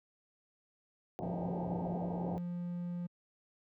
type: low-pass noise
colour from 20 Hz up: white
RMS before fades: -40 dBFS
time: 1.19-2.38 s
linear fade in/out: 0 ms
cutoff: 890 Hz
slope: 96 dB/octave
type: tone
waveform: triangle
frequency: 175.3 Hz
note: F3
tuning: 7 cents sharp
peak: -34 dBFS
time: 1.22-3.07 s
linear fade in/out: 10 ms
effects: high-pass 80 Hz 12 dB/octave

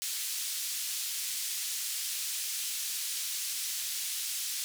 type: band-pass noise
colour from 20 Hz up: white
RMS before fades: -35 dBFS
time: 0.02-4.64 s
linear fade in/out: 0 ms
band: 3100 to 11000 Hz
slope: 12 dB/octave
effects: none

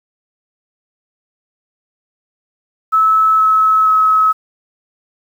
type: tone with pitch steps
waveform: sine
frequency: 1301 / 1292.8 / 1284.6 Hz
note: E6 / E6 / E6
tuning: -23 / -34 / -45 cents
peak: -8 dBFS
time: 2.92-4.33 s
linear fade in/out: 20 ms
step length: 470 ms
effects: 7-bit

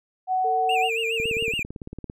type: tone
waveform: sine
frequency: 746 Hz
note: F#5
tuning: 14 cents sharp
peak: -20 dBFS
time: 0.27-0.9 s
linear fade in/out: 50 ms
type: tone with pitch glide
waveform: sine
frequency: 448.7 to 453.1 Hz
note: A4 to A#4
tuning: +34 to -49 cents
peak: -27 dBFS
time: 0.44-1.52 s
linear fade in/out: 10 ms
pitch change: +17 cents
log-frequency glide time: 0.57-0.91 s
type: tone with vibrato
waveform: triangle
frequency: 2600 Hz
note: E7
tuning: 24 cents flat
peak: -23 dBFS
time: 0.69-1.63 s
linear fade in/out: 5 ms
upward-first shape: sine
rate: 7.2 Hz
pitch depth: 160 cents each way
type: click train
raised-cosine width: 3 ms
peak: -22 dBFS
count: 17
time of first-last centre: 1.2-2.099 s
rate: 17.8 Hz
effects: none

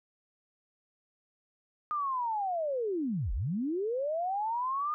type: linear two-way sweep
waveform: sine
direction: down then up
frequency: 1231 to 36.47 to 1231 Hz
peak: -29 dBFS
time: 1.91-4.94 s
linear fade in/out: 0 ms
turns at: 3.33 s
effects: none

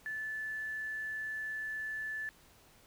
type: tone with quantisation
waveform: sine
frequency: 1743 Hz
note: A6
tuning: 17 cents flat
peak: -36 dBFS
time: 0.06-2.29 s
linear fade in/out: 0 ms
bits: 10
effects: pink hiss -62 dBFS RMS until 2.86 s

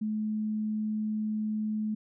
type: tone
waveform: sine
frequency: 214.7 Hz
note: A3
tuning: 42 cents flat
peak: -28 dBFS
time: 0.01-1.95 s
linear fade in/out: 10 ms
effects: none

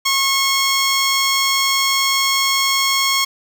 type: tone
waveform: 10% pulse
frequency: 1089 Hz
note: C#6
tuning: 31 cents flat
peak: -6 dBFS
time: 0.05-3.25 s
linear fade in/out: 10 ms
effects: none

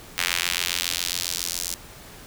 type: tone with high-pass filter sweep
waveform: square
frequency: 43.65 Hz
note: F1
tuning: in tune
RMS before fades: -27 dBFS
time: 0.18-1.74 s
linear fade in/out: 0 ms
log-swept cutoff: 2100 to 6100 Hz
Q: 1.2
effects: pink hiss -44 dBFS RMS until 2.26 s

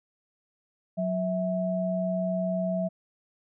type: tone pair together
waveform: sine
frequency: 183.24 / 653 Hz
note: F#3 / E5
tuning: -17 / -17 cents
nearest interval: octave + minor seventh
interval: 2200 cents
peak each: -28 dBFS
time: 0.97-2.89 s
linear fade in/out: 20 ms
effects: none

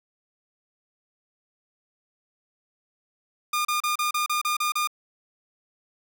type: tone bursts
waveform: sawtooth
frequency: 1212 Hz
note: D#6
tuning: 46 cents flat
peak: -19 dBFS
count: 9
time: 3.53-4.874 s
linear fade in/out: 5 ms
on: 120 ms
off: 33 ms
effects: none

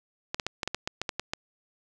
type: clicks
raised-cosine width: 0.2 ms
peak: -12 dBFS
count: 11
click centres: 0.345 / 0.398 / 0.466 / 0.632 / 0.676 / 0.746 / 0.875 / 1.016 / 1.092 / 1.196 / 1.335 s
effects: none

